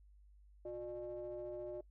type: ring-modulated tone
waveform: triangle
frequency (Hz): 122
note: B2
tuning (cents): -21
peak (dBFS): -37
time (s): 0.65-1.81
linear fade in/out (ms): 5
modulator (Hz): 481
effects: noise-tail reverb RT60 0.1 s tail -21 dB re dry + added 50 Hz sine -60 dBFS peak until 1.9 s